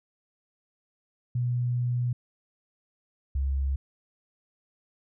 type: tone pair in turn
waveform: sine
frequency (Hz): 122.5 / 68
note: B2 / C#2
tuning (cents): -14 / -33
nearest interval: minor seventh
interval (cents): 1019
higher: first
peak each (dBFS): -24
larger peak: neither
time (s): 1.35-2.13 / 3.35-3.76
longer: first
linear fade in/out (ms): 5
effects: none